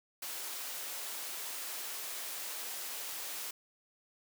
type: high-pass noise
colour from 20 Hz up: white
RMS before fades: -41 dBFS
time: 0.22-3.51 s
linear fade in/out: 5 ms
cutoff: 400 Hz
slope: 12 dB/octave
effects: none